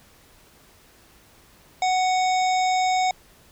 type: harmonic tone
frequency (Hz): 742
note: F#5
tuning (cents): +5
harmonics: 1 / 3 / 5 / 7 / 9 / 10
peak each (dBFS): -19 / -29 / -33 / -36 / -38 / -39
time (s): 1.82-3.11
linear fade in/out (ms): 2
effects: pink hiss -54 dBFS RMS until 3.51 s